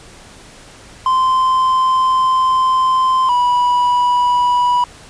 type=tone pair in turn; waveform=triangle; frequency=1037 / 979.6 Hz; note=C6 / B5; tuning=-16 / -14 cents; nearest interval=minor second; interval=98 cents; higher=first; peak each=-9 dBFS; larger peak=neither; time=1.06-3.29 / 3.29-4.84 s; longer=first; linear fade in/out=2 ms; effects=pink hiss -40 dBFS RMS until 5.09 s + resampled to 22050 Hz